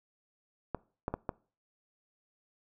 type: clicks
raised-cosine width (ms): 1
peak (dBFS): -18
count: 4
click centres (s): 0.747 / 1.081 / 1.14 / 1.292
effects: noise-tail reverb RT60 0.4 s tail -23 dB re dry